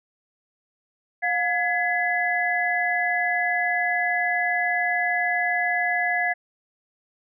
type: tone cluster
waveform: sine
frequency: 713 / 1688 / 2015 Hz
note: F5 / G#6 / B6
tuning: +36 / +28 / +34 cents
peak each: -25 dBFS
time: 1.22-6.34 s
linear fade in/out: 20 ms
effects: none

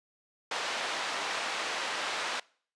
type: band-pass noise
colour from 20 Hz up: pink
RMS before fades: -34 dBFS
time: 0.51-2.4 s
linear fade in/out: 5 ms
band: 710 to 4600 Hz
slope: 12 dB/octave
effects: noise-tail reverb RT60 0.5 s tail -24 dB re dry + resampled to 22050 Hz

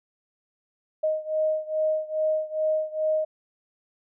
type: beating tone pair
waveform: sine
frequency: 622.3 / 624.7 Hz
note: D#5 / D#5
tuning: 0 / +7 cents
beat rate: 2.4 Hz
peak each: -25 / -27 dBFS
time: 1.03-3.25 s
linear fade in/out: 10 ms
effects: none

